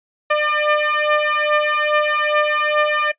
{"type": "beating tone pair", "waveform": "15% pulse", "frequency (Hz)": [599, 601.4], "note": ["D5", "D5"], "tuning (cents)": [34, 41], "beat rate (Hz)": 2.4, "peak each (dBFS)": -12, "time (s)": [0.3, 3.12], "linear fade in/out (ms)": 10, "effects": ["noise-tail reverb RT60 0.1 s tail -20 dB re dry", "resampled to 8000 Hz"]}